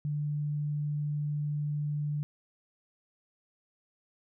sine tone, 147.8 Hz, D3, 11 cents sharp, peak -29 dBFS, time 0.05-2.23 s, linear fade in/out 0 ms, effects none

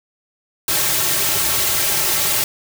white noise with comb filter, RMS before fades -18 dBFS, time 0.68-2.44 s, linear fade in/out 2 ms, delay 4.1 ms, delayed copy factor -1, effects none

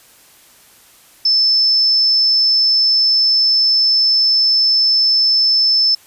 sine tone, 5270 Hz, E8, 1 cent flat, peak -10 dBFS, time 1.25-5.95 s, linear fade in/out 5 ms, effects white hiss -47 dBFS RMS until 6.06 s + resampled to 32000 Hz

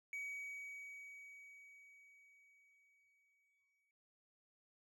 triangle tone with exponential decay, 2264 Hz, C#7, 36 cents sharp, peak -40 dBFS, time 0.13-3.91 s, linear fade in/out 1 ms, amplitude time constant 820 ms, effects none

